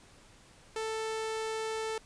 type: tone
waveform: sawtooth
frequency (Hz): 441.6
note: A4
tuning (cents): +6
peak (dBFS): -29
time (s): 0.76-1.98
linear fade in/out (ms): 2
effects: pink hiss -58 dBFS RMS until 2.05 s + resampled to 22050 Hz